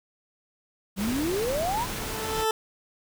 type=exponential sweep; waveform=sine; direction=up; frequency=185 to 1046.5 Hz; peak=-25 dBFS; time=0.96-1.87 s; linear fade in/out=50 ms
type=noise; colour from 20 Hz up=pink; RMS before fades=-33 dBFS; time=0.96-2.46 s; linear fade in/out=50 ms
type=tone with exponential growth; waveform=20% pulse; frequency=440.1 Hz; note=A4; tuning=in tune; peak=-16 dBFS; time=1.63-2.51 s; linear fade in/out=2 ms; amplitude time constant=190 ms
effects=none